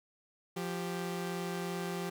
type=tone pair together; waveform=sawtooth; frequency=174.61 / 392 Hz; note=F3 / G4; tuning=0 / 0 cents; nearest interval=octave + major second; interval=1400 cents; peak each=-33 / -35 dBFS; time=0.56-2.1 s; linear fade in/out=10 ms; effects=none

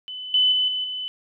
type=tone with level steps; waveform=sine; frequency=3012 Hz; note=F#7; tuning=30 cents sharp; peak=-31 / -15 / -18 / -23 / -27 dBFS; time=0.08-1.08 s; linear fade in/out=0 ms; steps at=0.34 / 0.52 / 0.68 / 0.84 s; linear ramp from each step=2 ms; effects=none

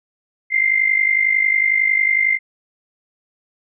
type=tone with amplitude modulation; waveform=sine; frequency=2093 Hz; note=C7; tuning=in tune; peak=-10 dBFS; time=0.5-2.39 s; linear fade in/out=50 ms; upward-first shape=sine; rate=51 Hz; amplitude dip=75%; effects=none

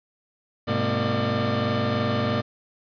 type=tone cluster; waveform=25% pulse; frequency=103 / 126.1 / 229.2 / 597 Hz; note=G#2 / B2 / A#3 / D5; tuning=-14 / +36 / -29 / +28 cents; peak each=-24 dBFS; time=0.67-2.42 s; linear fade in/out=20 ms; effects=resampled to 11025 Hz + 9-bit

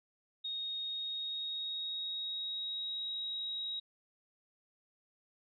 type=tone with pitch glide; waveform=sine; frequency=3729 to 3812 Hz; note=A#7 to A#7; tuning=0 to +38 cents; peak=-36 dBFS; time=0.44-3.8 s; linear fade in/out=10 ms; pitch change=+38 cents; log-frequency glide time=0.82-3.06 s; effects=none

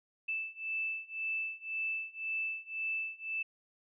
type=beating tone pair; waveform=sine; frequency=2637 / 2638.9 Hz; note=E7 / E7; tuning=0 / +1 cents; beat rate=1.9 Hz; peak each=-38 / -37 dBFS; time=0.28-3.43 s; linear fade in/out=10 ms; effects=none

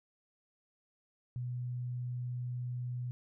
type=tone; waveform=sine; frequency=123.47 Hz; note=B2; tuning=in tune; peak=-35 dBFS; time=1.36-3.11 s; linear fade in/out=0 ms; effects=none

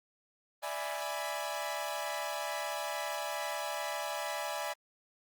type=chord; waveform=sawtooth; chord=E dominant seventh; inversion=third; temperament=equal; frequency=587.3 / 659.3 / 830.6 / 987.8 Hz; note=D5 / E5 / G#5 / B5; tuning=0 / 0 / 0 / 0 cents; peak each=-36 / -37 / -36 / -38 dBFS; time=0.62-4.74 s; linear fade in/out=20 ms; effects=Opus 24 kbps

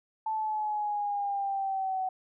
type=exponential sweep; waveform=sine; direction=down; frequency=880 to 749 Hz; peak=-28 dBFS; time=0.26-2.09 s; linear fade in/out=5 ms; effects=none

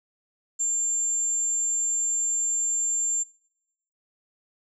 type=tone; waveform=sine; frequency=7310 Hz; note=A#8; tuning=35 cents flat; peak=-21 dBFS; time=0.59-3.24 s; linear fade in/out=20 ms; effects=noise-tail reverb RT60 0.9 s tail -26 dB re dry + tanh soft clip ceiling -20 dBFS

